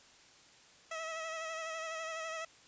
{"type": "tone with vibrato", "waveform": "15% pulse", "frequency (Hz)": 646, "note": "E5", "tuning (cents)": -35, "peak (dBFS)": -32, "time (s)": [0.91, 2.45], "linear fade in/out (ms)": 5, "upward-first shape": "sine", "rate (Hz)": 12, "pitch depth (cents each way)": 33, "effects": ["white hiss -60 dBFS RMS until 2.67 s", "resampled to 16000 Hz"]}